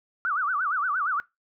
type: tone with vibrato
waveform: sine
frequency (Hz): 1318.5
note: E6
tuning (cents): 0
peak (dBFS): -23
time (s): 0.25-1.2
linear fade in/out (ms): 0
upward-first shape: sine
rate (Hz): 8.6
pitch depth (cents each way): 260
effects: noise-tail reverb RT60 0.2 s tail -21 dB re dry